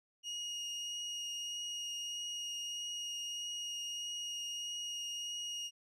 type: tone with vibrato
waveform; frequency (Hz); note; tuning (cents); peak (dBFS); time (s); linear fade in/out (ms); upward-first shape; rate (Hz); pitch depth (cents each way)
30% pulse; 2869; F7; +46; -36; 0.23-5.71; 50; triangle; 1.6; 9
effects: resampled to 24000 Hz